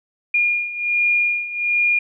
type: beating tone pair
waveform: sine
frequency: 2421 / 2422.3 Hz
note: D#7 / D#7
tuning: -48 / -47 cents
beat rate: 1.3 Hz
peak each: -22 / -18 dBFS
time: 0.34-1.99 s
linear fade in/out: 5 ms
effects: none